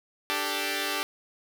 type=chord; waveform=5% pulse; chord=D suspended fourth; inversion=none; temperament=equal; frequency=293.7 / 392 / 440 Hz; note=D4 / G4 / A4; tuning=0 / 0 / 0 cents; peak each=-21 / -19 / -23 dBFS; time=0.3-1.03 s; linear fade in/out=0 ms; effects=none